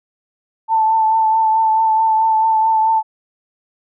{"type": "tone with vibrato", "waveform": "sine", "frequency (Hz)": 884, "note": "A5", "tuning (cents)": 8, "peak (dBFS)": -11, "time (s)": [0.68, 3.03], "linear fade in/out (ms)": 50, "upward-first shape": "triangle", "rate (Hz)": 4.6, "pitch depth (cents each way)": 26, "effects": []}